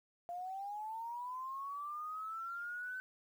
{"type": "linear sweep", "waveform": "sine", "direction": "up", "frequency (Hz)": [691, 1524], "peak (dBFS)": -40, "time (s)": [0.29, 3], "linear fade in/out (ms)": 0, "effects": ["11-bit"]}